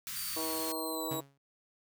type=band-stop noise; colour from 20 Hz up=white; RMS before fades=-40 dBFS; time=0.07-0.72 s; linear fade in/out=0 ms; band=200 to 1100 Hz; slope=48 dB/octave
type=exponential sweep; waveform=5% pulse; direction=down; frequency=4699 to 3842 Hz; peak=-32 dBFS; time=0.15-1.21 s; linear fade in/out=20 ms
type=harmonic tone; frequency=160 Hz; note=D#3; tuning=49 cents sharp; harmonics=2 / 3 / 4 / 5 / 6 / 7; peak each=-39 / -41 / -43 / -49 / -44 / -45 dBFS; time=0.36-1.21 s; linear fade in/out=10 ms
type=tone with exponential decay; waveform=sawtooth; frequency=138.59 Hz; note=C#3; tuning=in tune; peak=-32 dBFS; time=1.11-1.38 s; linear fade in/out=5 ms; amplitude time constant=58 ms
effects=none